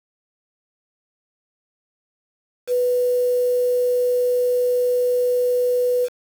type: tone with quantisation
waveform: sine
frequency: 493.9 Hz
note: B4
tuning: in tune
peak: -16 dBFS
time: 2.67-6.09 s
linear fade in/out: 50 ms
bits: 6
effects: none